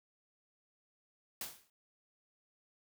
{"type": "noise with exponential decay", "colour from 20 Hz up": "white", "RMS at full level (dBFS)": -38, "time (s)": [1.41, 1.7], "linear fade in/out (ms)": 2, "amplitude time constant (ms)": 61, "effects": []}